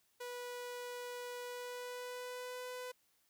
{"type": "tone with pitch glide", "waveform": "sawtooth", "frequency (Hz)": [490, 500.3], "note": ["B4", "B4"], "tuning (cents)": [-14, 22], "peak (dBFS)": -39, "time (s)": [0.2, 2.92], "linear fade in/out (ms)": 10, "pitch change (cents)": 36, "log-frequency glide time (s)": [1.43, 2.64], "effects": ["white hiss -75 dBFS RMS until 3.29 s"]}